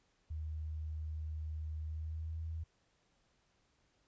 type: tone with pitch glide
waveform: sine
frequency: 77.78 to 80.71 Hz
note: D#2 to E2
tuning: 0 to -36 cents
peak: -38 dBFS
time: 0.3-2.64 s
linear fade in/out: 10 ms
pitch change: +64 cents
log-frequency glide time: 1.84-2.43 s
effects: pink hiss -75 dBFS RMS until 4.07 s + resampled to 16000 Hz